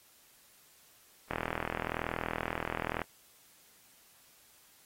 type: click train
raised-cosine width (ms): 0.5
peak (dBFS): -18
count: 71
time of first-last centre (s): 1.31-3.017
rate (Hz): 41
effects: white hiss -62 dBFS RMS until 4.85 s + AAC 48 kbps